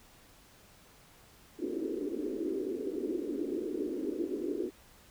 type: band-pass noise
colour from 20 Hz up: white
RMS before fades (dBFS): -35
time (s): 1.58-4.71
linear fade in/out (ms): 50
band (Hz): 270 to 410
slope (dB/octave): 48
effects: pink hiss -59 dBFS RMS until 5.1 s